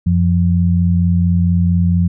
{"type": "tone pair together", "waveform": "sine", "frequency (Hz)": [90, 174.37], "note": ["F#2", "F3"], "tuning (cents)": [-47, -2], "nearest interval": "major seventh", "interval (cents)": 1145, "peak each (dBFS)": -13, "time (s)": [0.06, 2.08], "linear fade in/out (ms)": 10, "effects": []}